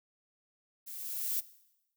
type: noise with level ramp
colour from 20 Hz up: violet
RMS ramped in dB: -45 to -31 dBFS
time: 0.86-1.41 s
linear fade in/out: 20 ms
effects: noise-tail reverb RT60 0.9 s tail -18 dB re dry